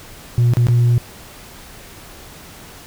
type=tone with dropouts; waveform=sine; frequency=120 Hz; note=B2; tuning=49 cents flat; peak=-8 dBFS; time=0.38-0.98 s; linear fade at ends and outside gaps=0 ms; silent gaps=0.536-0.57 / 0.669-0.685 s; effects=tanh soft clip ceiling -9 dBFS + pink hiss -39 dBFS RMS until 2.86 s